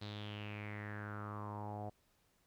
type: tone with low-pass filter sweep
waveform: sawtooth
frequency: 104.3 Hz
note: G#2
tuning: 8 cents sharp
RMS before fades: -45 dBFS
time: 0.01-1.9 s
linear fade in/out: 10 ms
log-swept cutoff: 4100 to 690 Hz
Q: 5.8
effects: pink hiss -75 dBFS RMS until 2.46 s